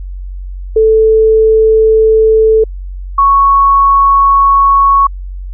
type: tone pair in turn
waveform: sine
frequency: 440 / 1108.7 Hz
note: A4 / C#6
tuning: 0 / 0 cents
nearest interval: octave + major third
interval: 1600 cents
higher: second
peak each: -4 dBFS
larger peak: neither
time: 0.76-2.64 / 3.18-5.07 s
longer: second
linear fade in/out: 5 ms
effects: added 46 Hz sine -20 dBFS peak until 5.53 s